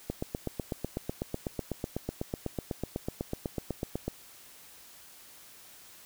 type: click train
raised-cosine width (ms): 2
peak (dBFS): -18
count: 33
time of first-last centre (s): 0.1-4.08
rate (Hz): 8.04
effects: white hiss -53 dBFS RMS until 6.05 s